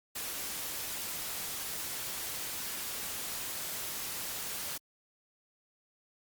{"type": "noise", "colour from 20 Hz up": "white", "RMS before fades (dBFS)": -38, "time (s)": [0.15, 4.78], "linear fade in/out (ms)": 10, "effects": ["Opus 48 kbps"]}